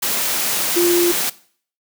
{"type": "tone in noise", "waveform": "sine", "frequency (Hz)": 348.2, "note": "F4", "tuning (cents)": -5, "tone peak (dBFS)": -13, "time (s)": [0.76, 1.12], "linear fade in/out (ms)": 10, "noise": "white", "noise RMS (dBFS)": -20, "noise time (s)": [0.02, 1.3], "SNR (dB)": 4, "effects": ["noise-tail reverb RT60 0.5 s tail -19 dB re dry", "high-pass 150 Hz 12 dB/octave"]}